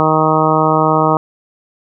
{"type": "harmonic tone", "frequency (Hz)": 156.7, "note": "D#3", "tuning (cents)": 13, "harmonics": [1, 2, 3, 4, 5, 6, 7, 8], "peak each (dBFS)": [-18, -18, -18, -18, -18, -18, -18, -18], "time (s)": [0, 1.17], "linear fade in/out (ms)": 0, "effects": []}